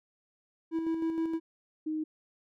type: tone with tremolo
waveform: triangle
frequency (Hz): 326.2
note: E4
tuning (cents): -18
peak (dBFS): -25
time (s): 0.71-1.4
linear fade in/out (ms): 50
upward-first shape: square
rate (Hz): 6.4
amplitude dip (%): 40
type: tone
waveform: sine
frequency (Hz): 311.1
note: D#4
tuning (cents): 0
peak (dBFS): -30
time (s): 1.86-2.04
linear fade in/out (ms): 10
effects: none